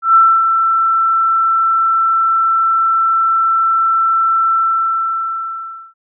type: tone with ADSR envelope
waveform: sine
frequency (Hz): 1337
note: E6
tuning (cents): +24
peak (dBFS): -4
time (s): 0.02-5.94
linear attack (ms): 130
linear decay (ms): 270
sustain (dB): -6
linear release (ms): 1400
effects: none